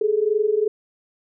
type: tone pair together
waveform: sine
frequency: 410.5 / 433.1 Hz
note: G#4 / A4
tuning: -20 / -27 cents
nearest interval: minor second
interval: 93 cents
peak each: -21 / -19 dBFS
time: 0.01-0.68 s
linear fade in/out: 5 ms
effects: none